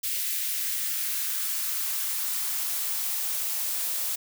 blue noise with high-pass filter sweep, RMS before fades -29 dBFS, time 0.03-4.16 s, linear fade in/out 10 ms, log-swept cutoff 2300 to 430 Hz, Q 1.4, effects none

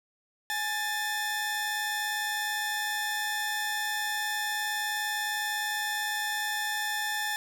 sawtooth tone pair together, 838 / 1775.7 Hz, G#5 / A6, +15 / +15 cents, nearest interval octave + minor second, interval 1300 cents, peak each -30 / -27 dBFS, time 0.5-7.36 s, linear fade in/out 0 ms, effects none

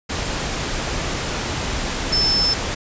sine tone in noise, 5274 Hz, E8, in tune, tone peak -16 dBFS, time 2.12-2.54 s, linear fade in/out 10 ms, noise pink, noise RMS -24 dBFS, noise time 0.09-2.75 s, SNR +5 dB, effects resampled to 16000 Hz

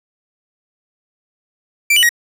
45% pulse tone with pitch steps, 2344 / 2964 / 1894 Hz, D7 / F#7 / A#6, -4 / +2 / +27 cents, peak -9 dBFS, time 1.9-2.092 s, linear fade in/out 5 ms, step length 64 ms, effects none

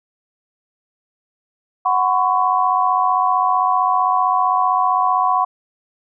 sine chord, F# suspended fourth, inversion none, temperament equal with one note detuned, 740 / 1013.2 / 1108.7 Hz, F#5 / B5 / C#6, 0 / +44 / 0 cents, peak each -18 dBFS, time 1.85-5.45 s, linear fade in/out 10 ms, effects none

